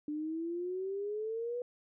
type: exponential sweep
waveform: sine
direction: up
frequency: 295.4 to 493.9 Hz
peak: -34 dBFS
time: 0.08-1.62 s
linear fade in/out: 2 ms
effects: none

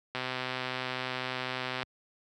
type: click train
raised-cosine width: 0.3 ms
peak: -17 dBFS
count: 216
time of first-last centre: 0.15-1.83 s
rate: 128 Hz
effects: high-pass 80 Hz 12 dB/octave

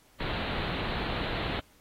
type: low-pass noise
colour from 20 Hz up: pink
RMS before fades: -33 dBFS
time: 0.2-1.6 s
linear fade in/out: 5 ms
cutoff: 4200 Hz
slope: 96 dB/octave
effects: pink hiss -62 dBFS RMS until 1.8 s + AAC 48 kbps

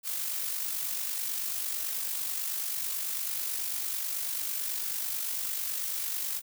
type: noise with amplitude modulation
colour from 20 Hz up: blue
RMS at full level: -31 dBFS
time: 0.03-6.42 s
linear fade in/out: 50 ms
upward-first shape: sine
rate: 49.1 Hz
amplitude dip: 45%
effects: none

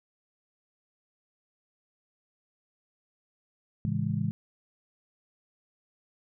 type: chord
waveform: sine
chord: A major seventh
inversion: none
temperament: just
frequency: 110 / 137.5 / 165 / 206.2 Hz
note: A2 / C#3 / E3 / G#3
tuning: 0 / -14 / +2 / -12 cents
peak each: -32 dBFS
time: 3.85-4.31 s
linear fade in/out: 0 ms
effects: none

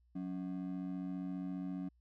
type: ring-modulated tone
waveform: triangle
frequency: 229.8 Hz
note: A#3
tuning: 25 cents flat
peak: -33 dBFS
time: 0.15-1.89 s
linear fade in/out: 10 ms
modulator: 47.4 Hz
effects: added 60 Hz sine -67 dBFS peak until 2 s

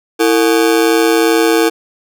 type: ring-modulated tone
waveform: 40% pulse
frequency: 392 Hz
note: G4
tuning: in tune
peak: -5 dBFS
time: 0.19-1.7 s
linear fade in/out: 20 ms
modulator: 61.3 Hz
effects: none

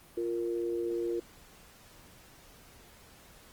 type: tone pair together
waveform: sine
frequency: 348.7 / 466.2 Hz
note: F4 / A#4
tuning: -3 / 0 cents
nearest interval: perfect fourth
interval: 503 cents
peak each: -31 / -35 dBFS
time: 0.17-1.2 s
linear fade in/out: 5 ms
effects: pink hiss -56 dBFS RMS until 3.52 s + Opus 24 kbps

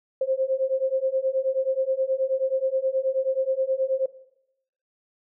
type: beating tone pair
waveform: sine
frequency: 523.3 / 532.7 Hz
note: C5 / C5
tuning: 0 / +31 cents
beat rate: 9.4 Hz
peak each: -25 / -24 dBFS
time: 0.21-4.06 s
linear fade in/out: 5 ms
effects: noise-tail reverb RT60 0.8 s tail -17 dB re dry

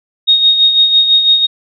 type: tone with tremolo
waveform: sine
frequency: 3729 Hz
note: A#7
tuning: in tune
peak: -4 dBFS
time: 0.27-1.47 s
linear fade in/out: 20 ms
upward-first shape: sine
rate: 6 Hz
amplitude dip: 55%
effects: none

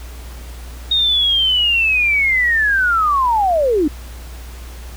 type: linear sweep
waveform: sine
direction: down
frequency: 3729 to 277.2 Hz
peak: -12 dBFS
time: 0.91-3.88 s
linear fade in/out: 5 ms
effects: added 60 Hz sine -30 dBFS peak until 4.96 s + pink hiss -40 dBFS RMS until 4.96 s

